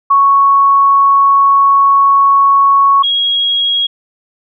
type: tone pair in turn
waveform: sine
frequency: 1108.7 / 3296 Hz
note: C#6 / G#7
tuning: 0 / -14 cents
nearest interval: octave + perfect fifth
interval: 1886 cents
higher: second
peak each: -5 / -10 dBFS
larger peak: first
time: 0.1-3.03 / 3.03-3.87 s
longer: first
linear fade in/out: 10 ms
effects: none